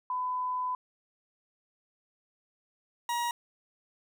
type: tone pair in turn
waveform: sine / 40% pulse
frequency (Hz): 1004 / 951.2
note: B5 / A#5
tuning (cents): +28 / +35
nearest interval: minor second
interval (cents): 93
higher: first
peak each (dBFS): -29 / -28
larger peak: second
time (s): 0.1-0.75 / 3.09-3.31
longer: first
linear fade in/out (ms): 2
effects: none